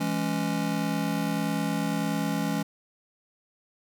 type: chord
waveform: square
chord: C# minor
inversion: first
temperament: just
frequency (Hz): 166.31 / 207.9 / 277.2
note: E3 / G#3 / C#4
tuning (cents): +16 / +2 / 0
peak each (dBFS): -31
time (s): 0-2.63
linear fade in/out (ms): 10
effects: none